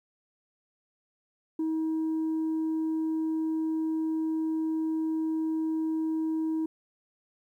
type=tone; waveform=sine; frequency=318.5 Hz; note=D#4; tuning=41 cents sharp; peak=-24 dBFS; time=1.59-6.66 s; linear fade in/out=5 ms; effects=tanh soft clip ceiling -25 dBFS + 11-bit